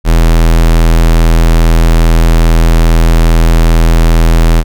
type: tone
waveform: square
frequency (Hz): 41.2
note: E1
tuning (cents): 0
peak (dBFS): -4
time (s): 0.04-4.64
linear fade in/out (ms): 50
effects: none